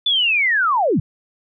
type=linear sweep; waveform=sine; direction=down; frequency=3520 to 104 Hz; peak=-14 dBFS; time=0.06-1 s; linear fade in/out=5 ms; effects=none